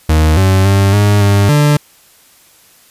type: tone with pitch steps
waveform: 40% pulse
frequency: 78 / 95.4 / 98.3 / 102.7 / 100.6 / 147.5 Hz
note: D#2 / G2 / G2 / G#2 / G2 / D3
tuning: +5 / -47 / +5 / -19 / +45 / +8 cents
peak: -6 dBFS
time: 0.09-1.77 s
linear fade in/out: 5 ms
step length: 280 ms
effects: white hiss -46 dBFS RMS until 2.9 s + resampled to 32000 Hz